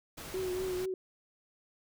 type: noise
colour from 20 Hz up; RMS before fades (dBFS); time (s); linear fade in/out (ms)
pink; -44; 0.17-0.86; 10
type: tone with vibrato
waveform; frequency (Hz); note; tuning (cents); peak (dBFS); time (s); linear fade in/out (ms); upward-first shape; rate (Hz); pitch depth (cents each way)
sine; 370; F#4; 0; -32; 0.34-0.94; 2; triangle; 4.2; 43
effects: none